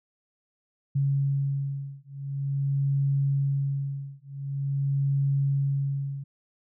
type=beating tone pair; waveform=sine; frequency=138.59 / 139.05 Hz; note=C#3 / C#3; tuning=0 / +6 cents; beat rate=0.46 Hz; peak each=-27 dBFS; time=0.95-6.24 s; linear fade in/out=10 ms; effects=none